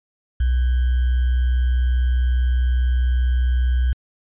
sine tone with sample-and-hold, 62.4 Hz, B1, 19 cents sharp, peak -15 dBFS, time 0.4-3.93 s, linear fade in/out 5 ms, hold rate 1575 Hz, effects resampled to 8000 Hz

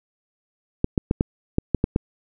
clicks, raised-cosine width 3 ms, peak -5 dBFS, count 8, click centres 0.844 / 0.978 / 1.111 / 1.209 / 1.584 / 1.747 / 1.841 / 1.961 s, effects none

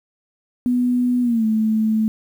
sine tone with pitch glide, 246.9 to 218.7 Hz, B3 to A3, 0 to -10 cents, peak -15 dBFS, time 0.66-2.08 s, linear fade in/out 0 ms, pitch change -210 cents, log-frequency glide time 1.22-1.45 s, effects 8-bit

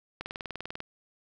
click train, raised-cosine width 0.3 ms, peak -20 dBFS, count 13, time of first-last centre 0.21-0.804 s, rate 20.2 Hz, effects none

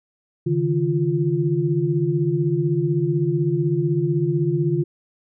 sine tone cluster, 141.2 / 157.1 / 348.3 Hz, C#3 / D#3 / F4, +32 / +17 / -5 cents, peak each -22 dBFS, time 0.46-4.84 s, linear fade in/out 10 ms, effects none

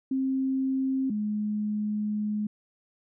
sine tone pair in turn, 265.2 / 210.5 Hz, C4 / G#3, +23 / +24 cents, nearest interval major third, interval 399 cents, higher first, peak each -24 / -26 dBFS, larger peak first, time 0.11-1.1 / 1.1-2.47 s, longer second, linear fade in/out 5 ms, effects none

